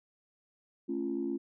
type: chord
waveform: sine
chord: A augmented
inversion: none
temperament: just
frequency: 220 / 275 / 343.8 Hz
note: A3 / C#4 / E#4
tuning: 0 / -14 / -27 cents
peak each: -38 / -34 / -34 dBFS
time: 0.88-1.38 s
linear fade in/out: 20 ms
effects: tanh soft clip ceiling -23 dBFS